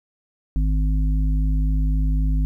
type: harmonic tone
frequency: 51.91 Hz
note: G#1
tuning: in tune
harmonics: 1 / 3 / 5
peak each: -17 / -27 / -31 dBFS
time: 0.56-2.45 s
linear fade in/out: 0 ms
effects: 10-bit